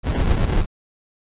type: noise with sample-and-hold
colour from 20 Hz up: brown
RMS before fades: -18 dBFS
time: 0.03-0.66 s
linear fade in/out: 50 ms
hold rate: 1225 Hz
effects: resampled to 8000 Hz